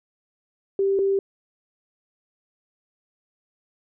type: tone pair in turn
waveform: sine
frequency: 392 / 392 Hz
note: G4 / G4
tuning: 0 / 0 cents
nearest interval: unison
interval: 0 cents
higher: neither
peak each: -18 dBFS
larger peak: neither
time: 0.79-0.99 / 0.99-1.19 s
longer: neither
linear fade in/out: 2 ms
effects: none